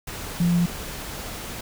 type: tone in noise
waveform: sine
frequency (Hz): 173.1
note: F3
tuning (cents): -15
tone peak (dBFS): -17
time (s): 0.4-0.66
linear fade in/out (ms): 5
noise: pink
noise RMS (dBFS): -34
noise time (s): 0.07-1.61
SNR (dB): +14
effects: none